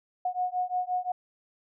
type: beating tone pair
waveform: sine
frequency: 725 / 730.7 Hz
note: F#5 / F#5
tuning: -35 / -22 cents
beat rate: 5.7 Hz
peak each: -30 dBFS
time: 0.25-1.12 s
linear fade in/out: 5 ms
effects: none